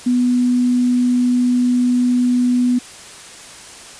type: tone with quantisation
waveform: sine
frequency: 246.9 Hz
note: B3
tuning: in tune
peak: -12 dBFS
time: 0.06-2.79 s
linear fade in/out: 10 ms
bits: 7
effects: white hiss -37 dBFS RMS until 3.99 s + resampled to 22050 Hz